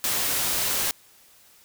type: noise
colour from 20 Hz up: white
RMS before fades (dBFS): -25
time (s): 0.04-0.91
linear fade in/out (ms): 0
effects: white hiss -55 dBFS RMS until 1.64 s